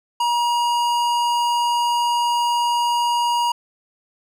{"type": "tone with tanh clipping", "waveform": "sine", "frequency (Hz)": 953, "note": "A#5", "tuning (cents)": 38, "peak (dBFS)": -19, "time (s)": [0.2, 3.52], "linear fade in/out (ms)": 5, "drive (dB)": 18, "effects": []}